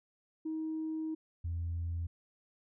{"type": "tone pair in turn", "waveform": "sine", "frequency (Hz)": [316.4, 84.61], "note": ["D#4", "E2"], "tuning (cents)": [29, 46], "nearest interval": "octave + major seventh", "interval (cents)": 2283, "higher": "first", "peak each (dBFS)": [-33, -32], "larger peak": "second", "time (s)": [[0.45, 1.15], [1.44, 2.07]], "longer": "first", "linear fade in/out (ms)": 10, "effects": ["tanh soft clip ceiling -30 dBFS"]}